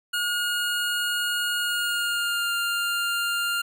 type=tone with pitch glide; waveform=25% pulse; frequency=1435 to 1399.8 Hz; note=F6 to F6; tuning=+47 to +4 cents; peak=-20 dBFS; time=0.13-3.62 s; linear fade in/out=10 ms; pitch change=-43 cents; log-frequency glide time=1.59-2.53 s; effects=none